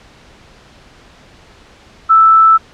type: tone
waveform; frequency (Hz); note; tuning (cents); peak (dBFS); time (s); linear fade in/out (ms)
sine; 1318.5; E6; 0; -4; 2.09-2.58; 20
effects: pink hiss -43 dBFS RMS until 2.73 s + low-pass 5000 Hz 12 dB/octave